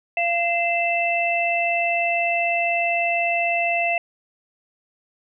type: tone cluster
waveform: sine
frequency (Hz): 687 / 2069 / 2654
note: F5 / C7 / E7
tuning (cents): -29 / -20 / +11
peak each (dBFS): -22 / -27 / -22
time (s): 0.17-3.98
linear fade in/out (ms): 2
effects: none